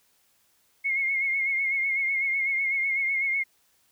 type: tone with vibrato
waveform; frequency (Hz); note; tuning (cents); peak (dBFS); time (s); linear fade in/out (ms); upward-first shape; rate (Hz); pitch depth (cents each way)
sine; 2159; C#7; -46; -23; 0.84-3.44; 20; sine; 8; 45
effects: white hiss -66 dBFS RMS until 3.91 s